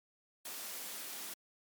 white high-pass noise, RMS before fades -44 dBFS, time 0.45-1.34 s, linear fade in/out 5 ms, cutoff 180 Hz, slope 48 dB/octave, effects MP3 96 kbps

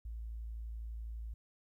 sine tone, 56 Hz, A1, 31 cents sharp, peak -40 dBFS, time 0.05-1.34 s, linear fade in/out 5 ms, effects 13-bit

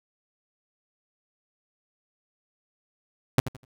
sawtooth tone with echo, 129.2 Hz, C3, 21 cents flat, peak -12 dBFS, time 3.38-3.4 s, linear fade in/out 2 ms, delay 83 ms, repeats 3, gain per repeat -12 dB, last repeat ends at 3.649 s, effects none

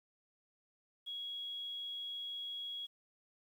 sine tone, 3322 Hz, G#7, in tune, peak -40 dBFS, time 1.06-2.87 s, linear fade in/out 20 ms, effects 11-bit

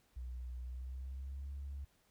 sine tone with pitch glide, 61.74 to 69.7 Hz, B1 to C#2, 0 to +10 cents, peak -40 dBFS, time 0.16-1.85 s, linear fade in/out 10 ms, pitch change +210 cents, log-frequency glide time 0.62-1.49 s, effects tanh soft clip ceiling -38 dBFS + pink hiss -73 dBFS RMS until 2.1 s

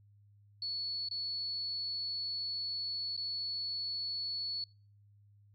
sine tone with dropouts, 4413 Hz, C#8, 9 cents flat, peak -35 dBFS, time 0.62-4.64 s, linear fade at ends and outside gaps 2 ms, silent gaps 1.087-1.111 / 3.166-3.175 s, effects noise-tail reverb RT60 0.4 s tail -23 dB re dry + added 102 Hz sine -60 dBFS peak until 5.54 s

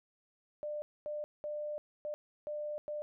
sine tone bursts at uneven times, 597 Hz, D5, 28 cents sharp, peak -36 dBFS, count 6, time 0.63-0.82 / 1.06-1.24 / 1.44-1.78 / 2.05-2.14 / 2.47-2.78 / 2.88-3.02 s, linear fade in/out 0 ms, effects none

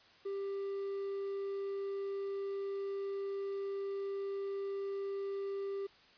triangle tone with quantisation, 395 Hz, G4, 13 cents sharp, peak -34 dBFS, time 0.25-5.87 s, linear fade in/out 10 ms, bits 10, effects white hiss -62 dBFS RMS until 6.17 s + resampled to 11025 Hz

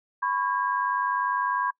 sine tone cluster, 1000 / 1100 / 1623 Hz, B5 / C#6 / G#6, +21 / -14 / -40 cents, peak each -26 / -29 / -30 dBFS, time 0.22-1.71 s, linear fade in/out 10 ms, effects noise-tail reverb RT60 0.1 s tail -25 dB re dry

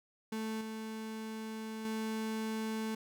35% pulse tone with level steps, 220 Hz, A3, in tune, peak -34 / -38 / -33 dBFS, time 0.32-2.95 s, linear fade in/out 5 ms, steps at 0.61 / 1.85 s, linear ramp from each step 2 ms, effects none

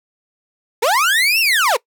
30% pulse linear two-way sweep, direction up then down, 405.8 to 2794 to 405.8 Hz, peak -10 dBFS, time 0.82-1.77 s, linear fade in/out 10 ms, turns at 1.4 s, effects noise-tail reverb RT60 0.1 s tail -22 dB re dry

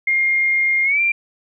sine tone with pitch glide, 2124 to 2370 Hz, C7 to D7, +25 to +15 cents, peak -14 dBFS, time 0.07-1.12 s, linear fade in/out 5 ms, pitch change +190 cents, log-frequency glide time 0.84-1.01 s, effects none

